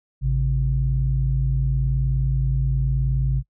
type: tone pair together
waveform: sine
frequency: 54.41 / 133.5 Hz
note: A1 / C3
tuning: -19 / +35 cents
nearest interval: octave + major third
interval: 1554 cents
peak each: -20 dBFS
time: 0.21-3.43 s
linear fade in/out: 50 ms
effects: noise-tail reverb RT60 0.1 s tail -24 dB re dry + tanh soft clip ceiling -10 dBFS